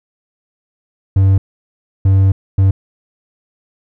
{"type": "tone bursts at uneven times", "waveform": "triangle", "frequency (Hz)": 96.5, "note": "G2", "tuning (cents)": -27, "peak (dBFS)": -5, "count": 3, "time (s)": [[1.16, 1.38], [2.05, 2.32], [2.58, 2.71]], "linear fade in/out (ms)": 5, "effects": []}